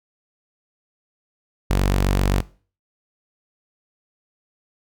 sawtooth tone, 47.62 Hz, G1, 49 cents flat, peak -12 dBFS, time 1.7-2.41 s, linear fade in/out 10 ms, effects noise-tail reverb RT60 0.4 s tail -20 dB re dry

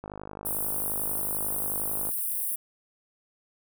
click train, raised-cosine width 1 ms, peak -24 dBFS, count 106, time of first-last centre 0.04-2.091 s, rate 51.2 Hz
white high-pass noise, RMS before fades -30 dBFS, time 0.45-2.56 s, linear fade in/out 10 ms, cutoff 8800 Hz, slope 96 dB/octave
effects none

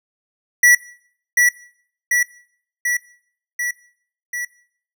square tone with echo, 1947 Hz, B6, 25 cents flat, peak -9 dBFS, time 0.63-0.75 s, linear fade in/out 5 ms, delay 740 ms, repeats 5, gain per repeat -3 dB, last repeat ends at 4.45 s, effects noise-tail reverb RT60 0.6 s tail -21 dB re dry

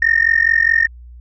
sine tone with amplitude modulation, 1832 Hz, A#6, 31 cents flat, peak -6 dBFS, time 0.02-0.87 s, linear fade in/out 5 ms, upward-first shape sine, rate 44.8 Hz, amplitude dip 95%, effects tanh soft clip ceiling -3 dBFS + added 60 Hz sine -35 dBFS peak until 1.2 s

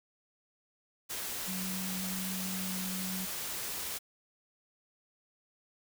sine tone in noise, 187.1 Hz, F#3, 20 cents sharp, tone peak -37 dBFS, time 1.47-3.26 s, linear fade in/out 20 ms, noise white, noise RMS -38 dBFS, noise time 1.09-3.99 s, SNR -2 dB, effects none

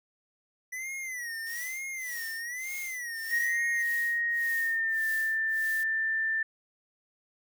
square tone with vibrato, 1969 Hz, B6, 6 cents flat, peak -35 dBFS, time 0.72-3.83 s, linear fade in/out 10 ms, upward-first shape sine, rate 1.1 Hz, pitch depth 150 cents each way
blue noise with tremolo, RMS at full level -42 dBFS, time 1.46-5.84 s, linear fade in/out 10 ms, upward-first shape sine, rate 1.7 Hz, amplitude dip 100%
sine tone with pitch glide, 1873 to 1780.2 Hz, A#6 to A6, +8 to +20 cents, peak -26 dBFS, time 3.31-6.43 s, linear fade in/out 5 ms, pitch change -88 cents, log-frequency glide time 4.37-5.04 s
effects none

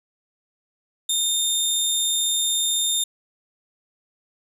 20% pulse tone, 3638 Hz, A#7, 43 cents flat, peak -14 dBFS, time 1.09-3.04 s, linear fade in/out 5 ms, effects none

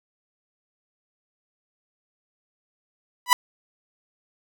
sawtooth tone with exponential growth, 987.8 Hz, B5, in tune, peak -5 dBFS, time 3.26-3.33 s, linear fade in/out 1 ms, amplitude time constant 15 ms, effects none

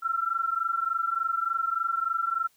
sine tone pair together, 1339.6 / 1363 Hz, E6 / F6, +27 / -43 cents, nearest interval unison, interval 30 cents, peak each -28 dBFS, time 0.02-2.48 s, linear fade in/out 20 ms, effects white hiss -65 dBFS RMS until 2.56 s

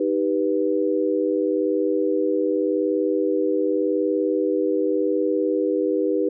sine chord, Eb augmented, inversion none, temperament equal with one note detuned, 311.1 / 392 / 491.3 Hz, Eb4 / G4 / B4, 0 / 0 / -9 cents, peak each -23 dBFS, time 0-6.29 s, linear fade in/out 5 ms, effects none

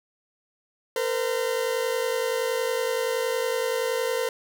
40% pulse tone pair together, 460 / 510.7 Hz, A#4 / C5, -23 / -42 cents, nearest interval major second, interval 181 cents, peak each -26 dBFS, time 0.96-4.29 s, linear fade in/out 2 ms, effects none

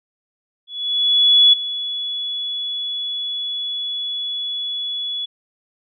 sine tone with ADSR envelope, 3400 Hz, G#7, 40 cents sharp, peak -7 dBFS, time 0.67-5.26 s, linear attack 860 ms, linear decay 9 ms, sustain -15 dB, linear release 14 ms, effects none

